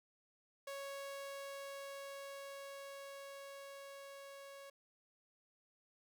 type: tone with level ramp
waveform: sawtooth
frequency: 554.4 Hz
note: C#5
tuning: in tune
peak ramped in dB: -40 to -48 dBFS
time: 0.67-4.7 s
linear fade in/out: 5 ms
effects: none